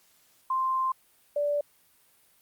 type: tone pair in turn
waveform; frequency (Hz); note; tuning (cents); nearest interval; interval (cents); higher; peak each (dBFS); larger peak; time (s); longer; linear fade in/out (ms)
sine; 1046.5 / 582.6; C6 / D5; 0 / -14; minor seventh; 1014; first; -24; neither; 0.5-0.92 / 1.36-1.61; first; 5
effects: white hiss -63 dBFS RMS until 2.41 s + Opus 48 kbps